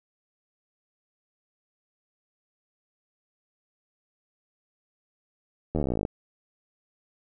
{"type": "slowing click train", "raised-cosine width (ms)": 2, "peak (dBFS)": -14, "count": 20, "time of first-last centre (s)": [5.75, 6.051], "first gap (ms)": 12, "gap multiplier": 1.03, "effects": []}